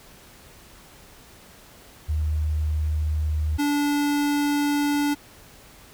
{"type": "tone pair in turn", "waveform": ["sine", "square"], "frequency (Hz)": [76.8, 290], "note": ["D#2", "D4"], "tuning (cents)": [-22, -22], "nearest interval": "octave + major seventh", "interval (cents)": 2300, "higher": "second", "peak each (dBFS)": -21, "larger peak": "neither", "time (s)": [[2.08, 3.58], [3.58, 5.15]], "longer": "second", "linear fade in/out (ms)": 20, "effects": ["pink hiss -49 dBFS RMS until 5.93 s"]}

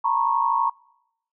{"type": "tone cluster", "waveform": "sine", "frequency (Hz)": [914, 966, 1096], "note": ["A#5", "B5", "C#6"], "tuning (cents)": [-34, -39, -20], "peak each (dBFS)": -23, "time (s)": [0.04, 0.7], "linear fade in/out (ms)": 10, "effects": ["noise-tail reverb RT60 0.8 s tail -24 dB re dry"]}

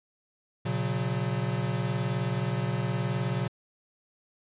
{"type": "tone cluster", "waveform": "square", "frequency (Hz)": [119.2, 138.3, 182.4], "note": ["A#2", "C#3", "F#3"], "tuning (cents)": [39, -4, -24], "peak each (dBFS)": [-31, -32, -34], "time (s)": [0.65, 3.48], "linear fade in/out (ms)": 10, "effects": ["resampled to 8000 Hz"]}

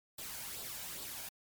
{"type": "noise with flanger", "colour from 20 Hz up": "white", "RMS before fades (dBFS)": -44, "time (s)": [0.18, 1.29], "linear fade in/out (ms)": 5, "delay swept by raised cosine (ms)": [0.23, 1.33], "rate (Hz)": 2.4, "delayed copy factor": 0.5, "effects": ["MP3 96 kbps"]}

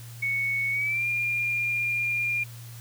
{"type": "tone with pitch glide", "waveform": "sine", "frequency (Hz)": [2218, 2405], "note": ["C#7", "D7"], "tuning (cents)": [0, 41], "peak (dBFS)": -24, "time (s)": [0.22, 2.44], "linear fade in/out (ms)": 10, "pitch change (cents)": 141, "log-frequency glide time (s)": [0.72, 1.06], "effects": ["added 117 Hz sine -40 dBFS peak until 2.8 s", "white hiss -49 dBFS RMS until 2.8 s"]}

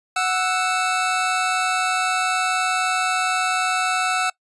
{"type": "tone pair together", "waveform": "25% pulse", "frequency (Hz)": [739.6, 1318.5], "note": ["F#5", "E6"], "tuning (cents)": [-1, 0], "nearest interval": "minor seventh", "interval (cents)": 1001, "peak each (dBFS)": -18, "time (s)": [0.16, 4.3], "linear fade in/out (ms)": 5, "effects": ["noise-tail reverb RT60 0.1 s tail -23 dB re dry", "resampled to 24000 Hz"]}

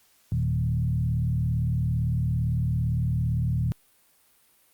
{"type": "tone with frequency modulation", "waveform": "sine", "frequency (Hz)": 119.7, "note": "A#2", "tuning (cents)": 46, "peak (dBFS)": -22, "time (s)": [0.32, 3.72], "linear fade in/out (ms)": 0, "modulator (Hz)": 37.7, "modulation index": 1.1, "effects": ["white hiss -62 dBFS RMS until 4.73 s", "Opus 48 kbps"]}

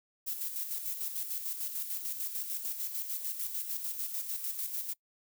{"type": "noise with tremolo", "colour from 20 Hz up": "violet", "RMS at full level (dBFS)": -35, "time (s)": [0.26, 4.94], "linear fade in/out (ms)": 20, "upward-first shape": "square", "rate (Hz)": 6.7, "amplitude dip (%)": 50, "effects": ["noise-tail reverb RT60 0.1 s tail -23 dB re dry"]}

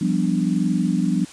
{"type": "chord", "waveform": "sine", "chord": "G dominant seventh", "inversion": "third", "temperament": "equal with one note detuned", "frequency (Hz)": [174.61, 196, 248.2, 293.7], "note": ["F3", "G3", "B3", "D4"], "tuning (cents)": [0, 0, 9, 0], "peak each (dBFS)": [-22, -22, -24, -25], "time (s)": [0.01, 1.25], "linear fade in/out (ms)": 5, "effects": ["white hiss -42 dBFS RMS until 1.32 s", "resampled to 22050 Hz"]}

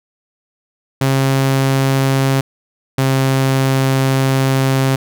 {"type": "tone pair in turn", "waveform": "sawtooth", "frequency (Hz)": [134.9, 133.74], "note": ["C#3", "C3"], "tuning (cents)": [-47, 38], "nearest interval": "unison", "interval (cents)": 15, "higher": "first", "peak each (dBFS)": -8, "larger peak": "neither", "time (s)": [[1.01, 2.41], [2.98, 4.96]], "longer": "second", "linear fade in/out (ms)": 5, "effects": []}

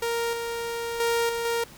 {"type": "tone with level steps", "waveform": "sawtooth", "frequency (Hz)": 466.2, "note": "A#4", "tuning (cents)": 0, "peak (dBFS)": [-21, -25, -18, -23, -20], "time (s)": [0.02, 1.64], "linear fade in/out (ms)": 5, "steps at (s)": [0.33, 1, 1.29, 1.45], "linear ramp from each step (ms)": 2, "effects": ["pink hiss -48 dBFS RMS until 1.77 s"]}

